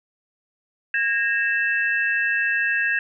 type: tone cluster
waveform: sine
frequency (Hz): 1636 / 1849 / 2648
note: G#6 / A#6 / E7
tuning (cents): -26 / -15 / +7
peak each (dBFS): -21 / -25 / -26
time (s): 0.94-2.99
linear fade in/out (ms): 2
effects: none